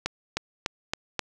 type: accelerating click train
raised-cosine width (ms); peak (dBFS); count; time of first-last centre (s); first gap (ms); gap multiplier
0.2; -9; 5; 0.06-1.193; 310; 0.94
effects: none